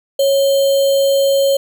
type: tone with sample-and-hold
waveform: sine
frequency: 551 Hz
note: C#5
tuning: 11 cents flat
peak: -10 dBFS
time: 0.19-1.57 s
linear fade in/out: 5 ms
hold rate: 3675 Hz
effects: none